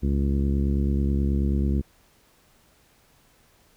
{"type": "harmonic tone", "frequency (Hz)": 69.3, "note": "C#2", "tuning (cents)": 0, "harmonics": [1, 2, 3, 4, 5, 6, 7], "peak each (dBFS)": [-22, -29, -27, -33, -34, -43, -45], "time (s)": [0.02, 1.82], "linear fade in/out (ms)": 20, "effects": ["pink hiss -60 dBFS RMS until 3.76 s"]}